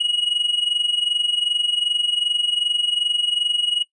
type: tone with amplitude modulation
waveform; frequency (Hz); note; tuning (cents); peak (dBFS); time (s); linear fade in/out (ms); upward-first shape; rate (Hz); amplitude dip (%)
triangle; 2900; F#7; -35; -14; 0-3.83; 10; sine; 22.6; 80
effects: noise-tail reverb RT60 0.1 s tail -18 dB re dry + resampled to 24000 Hz